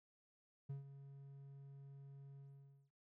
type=tone with ADSR envelope; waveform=triangle; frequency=138.59 Hz; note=C#3; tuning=in tune; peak=-40 dBFS; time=0.69-2.91 s; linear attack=11 ms; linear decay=130 ms; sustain=-12 dB; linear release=520 ms; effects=none